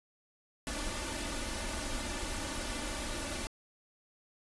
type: noise with comb filter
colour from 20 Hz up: pink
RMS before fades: -37 dBFS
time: 0.67-3.47 s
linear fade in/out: 0 ms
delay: 3.4 ms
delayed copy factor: +0.8
effects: resampled to 24000 Hz